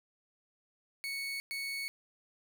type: tone bursts at uneven times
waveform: 30% pulse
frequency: 2217 Hz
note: C#7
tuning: in tune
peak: -33 dBFS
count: 2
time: 1.04-1.4 / 1.51-1.88 s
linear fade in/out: 0 ms
effects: none